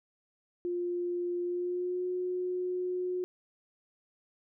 sine tone with pitch glide, 351.8 to 362.9 Hz, F4 to F#4, +13 to -34 cents, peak -30 dBFS, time 0.65-3.24 s, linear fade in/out 0 ms, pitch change +53 cents, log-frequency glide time 1.43-2.06 s, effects none

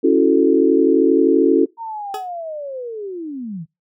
sine chord, F# minor seventh, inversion second, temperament equal, 277.2 / 329.6 / 370 / 440 Hz, C#4 / E4 / F#4 / A4, 0 / 0 / 0 / 0 cents, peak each -16 dBFS, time 0.03-1.66 s, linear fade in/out 20 ms
sine linear sweep, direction down, 932.3 to 146.8 Hz, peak -25 dBFS, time 1.77-3.66 s, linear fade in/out 50 ms
20% pulse tone with exponential decay, 422.9 Hz, G#4, 31 cents sharp, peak -18 dBFS, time 2.14-2.3 s, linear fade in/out 2 ms, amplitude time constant 33 ms
effects noise-tail reverb RT60 0.2 s tail -22 dB re dry

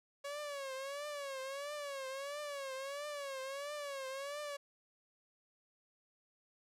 sawtooth tone with vibrato, 559 Hz, C#5, 14 cents sharp, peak -37 dBFS, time 0.24-4.57 s, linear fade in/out 10 ms, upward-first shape triangle, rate 1.5 Hz, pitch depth 120 cents each way, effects low-pass 11000 Hz 12 dB/octave

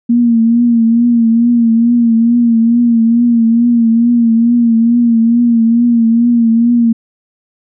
sine tone with vibrato, 233.1 Hz, A#3, in tune, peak -6 dBFS, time 0.09-6.93 s, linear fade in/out 10 ms, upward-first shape triangle, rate 2.3 Hz, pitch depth 63 cents each way, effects none

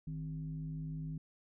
sine tone with frequency modulation, 155.56 Hz, D#3, in tune, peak -38 dBFS, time 0.07-1.18 s, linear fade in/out 5 ms, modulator 106 Hz, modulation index 0.56, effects none

